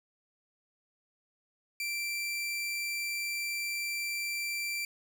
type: tone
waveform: sawtooth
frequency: 2349 Hz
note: D7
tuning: in tune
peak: -29 dBFS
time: 1.8-4.85 s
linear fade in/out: 2 ms
effects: none